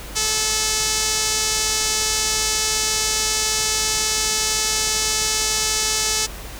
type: tone with band-pass filter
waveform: sawtooth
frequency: 434.6 Hz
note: A4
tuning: 21 cents flat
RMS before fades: -21 dBFS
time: 0.15-6.27 s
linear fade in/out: 20 ms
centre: 6300 Hz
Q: 1.7
effects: added 50 Hz sine -36 dBFS peak until 6.59 s + pink hiss -36 dBFS RMS until 6.59 s